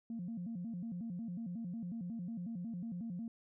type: tone with vibrato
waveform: sine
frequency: 201.2 Hz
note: G3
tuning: 45 cents sharp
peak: -38 dBFS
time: 0.1-3.28 s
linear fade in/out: 2 ms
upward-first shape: square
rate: 5.5 Hz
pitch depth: 230 cents each way
effects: tanh soft clip ceiling -35 dBFS